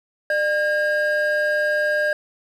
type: tone pair together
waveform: triangle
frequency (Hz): 600 / 1618.5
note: D5 / G#6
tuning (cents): +37 / -45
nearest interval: octave + perfect fourth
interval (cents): 1718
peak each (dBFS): -18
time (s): 0.3-2.13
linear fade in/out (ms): 2
effects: tanh soft clip ceiling -11 dBFS